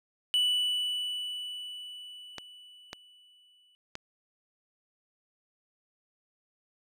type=tone with exponential decay; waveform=triangle; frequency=2966 Hz; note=F#7; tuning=4 cents sharp; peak=-21 dBFS; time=0.34-3.75 s; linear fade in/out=0 ms; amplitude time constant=740 ms
type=clicks; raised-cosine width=0.2 ms; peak=-19 dBFS; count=3; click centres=2.383 / 2.931 / 3.954 s
effects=none